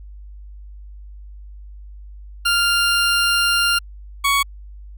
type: tone pair in turn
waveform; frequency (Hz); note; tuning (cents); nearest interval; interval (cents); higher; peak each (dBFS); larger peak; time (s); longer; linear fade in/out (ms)
20% pulse; 1396.9 / 1117.7; F6 / C#6; 0 / +14; major third; 386; first; -10; neither; 2.45-3.79 / 4.24-4.43; first; 10
effects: added 50 Hz sine -35 dBFS peak until 4.97 s